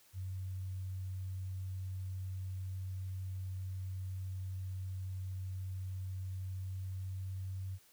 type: tone with pitch glide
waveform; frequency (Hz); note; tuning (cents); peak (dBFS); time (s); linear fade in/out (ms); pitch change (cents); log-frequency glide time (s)
sine; 93.9 to 94.83; F#2 to F#2; +26 to +43; -38; 0.13-7.79; 50; +17; 6.53-7.42
effects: white hiss -65 dBFS RMS until 7.92 s